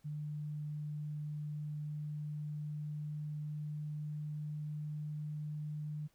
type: tone with pitch glide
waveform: sine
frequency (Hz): 149.7 to 150.74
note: D3 to D3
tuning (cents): +33 to +45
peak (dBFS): -38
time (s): 0.04-6.08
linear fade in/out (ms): 20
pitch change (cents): +12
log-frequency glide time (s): 1.51-5.23
effects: pink hiss -73 dBFS RMS until 6.14 s